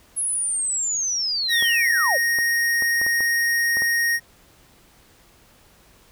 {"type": "linear sweep", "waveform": "sine", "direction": "down", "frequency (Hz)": [10800, 459.8], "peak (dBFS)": -21, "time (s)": [0.16, 2.18], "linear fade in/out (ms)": 20}
{"type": "tone", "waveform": "square", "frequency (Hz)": 1864.7, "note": "A#6", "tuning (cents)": 0, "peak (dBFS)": -19, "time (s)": [1.48, 4.2], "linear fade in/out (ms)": 50}
{"type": "clicks", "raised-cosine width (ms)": 1, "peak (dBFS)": -20, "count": 8, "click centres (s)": [1.625, 2.387, 2.823, 3.015, 3.065, 3.206, 3.77, 3.821]}
{"effects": ["pink hiss -54 dBFS RMS until 6.11 s"]}